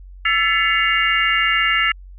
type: tone cluster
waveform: sine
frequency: 1333 / 1737 / 2029 / 2211 / 2806 Hz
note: E6 / A6 / B6 / C#7 / F7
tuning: +19 / -23 / +46 / -5 / +8 cents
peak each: -21 dBFS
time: 0.25-1.92 s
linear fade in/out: 5 ms
effects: added 46 Hz sine -36 dBFS peak until 2.18 s